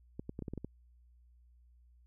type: clicks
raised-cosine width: 3 ms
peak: -27 dBFS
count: 8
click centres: 0.195 / 0.294 / 0.391 / 0.423 / 0.482 / 0.536 / 0.577 / 0.646 s
effects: added 60 Hz sine -60 dBFS peak until 2.06 s